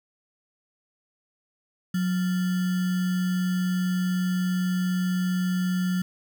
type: tone with sample-and-hold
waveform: sine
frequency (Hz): 182.4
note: F#3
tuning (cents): -24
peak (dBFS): -22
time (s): 1.94-6.02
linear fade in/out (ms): 5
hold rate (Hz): 1575
effects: none